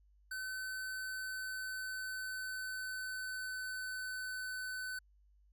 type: tone with pitch glide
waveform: square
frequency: 1522 to 1510.6 Hz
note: F#6 to F#6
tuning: +48 to +35 cents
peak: -40 dBFS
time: 0.31-4.99 s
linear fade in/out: 5 ms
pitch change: -13 cents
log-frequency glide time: 0.93-4.52 s
effects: added 50 Hz sine -64 dBFS peak until 5.52 s